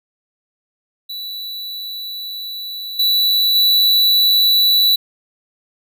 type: tone with level steps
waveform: square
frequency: 3951 Hz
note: B7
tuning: in tune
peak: -26 / -13 / -11 dBFS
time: 1.09-4.96 s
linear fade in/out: 10 ms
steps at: 2.99 / 3.55 s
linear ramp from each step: 5 ms
effects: none